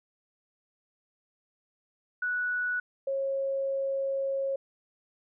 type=tone pair in turn; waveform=sine; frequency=1474 / 544.2 Hz; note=F#6 / C#5; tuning=-7 / -32 cents; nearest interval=octave + perfect fourth; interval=1725 cents; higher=first; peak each=-27 dBFS; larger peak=neither; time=2.22-2.8 / 3.07-4.56 s; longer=second; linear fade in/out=5 ms; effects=none